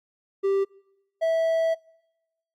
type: tone pair in turn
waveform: triangle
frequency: 392 / 653.8 Hz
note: G4 / E5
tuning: 0 / -14 cents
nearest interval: major sixth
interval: 886 cents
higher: second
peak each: -18 dBFS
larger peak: neither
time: 0.43-0.65 / 1.21-1.75 s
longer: second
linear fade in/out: 20 ms
effects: noise-tail reverb RT60 1.0 s tail -25 dB re dry + Opus 48 kbps